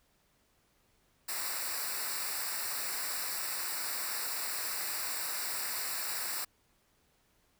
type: noise with comb filter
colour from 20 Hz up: white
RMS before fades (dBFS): -36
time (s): 1.28-6.45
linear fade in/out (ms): 10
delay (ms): 0.31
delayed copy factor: -0.85
effects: pink hiss -71 dBFS RMS until 7.59 s